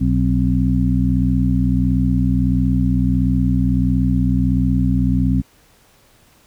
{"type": "harmonic tone with a mistuned harmonic", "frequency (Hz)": 61.5, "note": "B1", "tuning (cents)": -7, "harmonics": [1, 2, 3, 4], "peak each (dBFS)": [-19, -19, -19, -19], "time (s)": [0, 5.42], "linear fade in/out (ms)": 20, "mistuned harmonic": 4, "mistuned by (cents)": 100, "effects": ["pink hiss -53 dBFS RMS until 6.46 s"]}